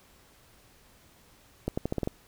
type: accelerating click train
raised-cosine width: 2 ms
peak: -15 dBFS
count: 7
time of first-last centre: 1.68-2.074 s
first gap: 95 ms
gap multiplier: 0.85
effects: pink hiss -59 dBFS RMS until 2.27 s